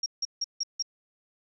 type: tone bursts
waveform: sine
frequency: 5588 Hz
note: F8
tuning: in tune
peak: -26 dBFS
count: 5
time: 0.03-0.825 s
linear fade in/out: 5 ms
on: 31 ms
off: 160 ms
effects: none